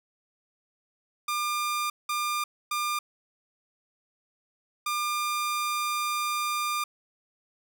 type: tone bursts at uneven times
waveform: sawtooth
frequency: 1200 Hz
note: D6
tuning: 37 cents sharp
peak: -23 dBFS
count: 4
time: 1.28-1.9 / 2.09-2.44 / 2.71-2.99 / 4.86-6.84 s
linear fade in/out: 5 ms
effects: none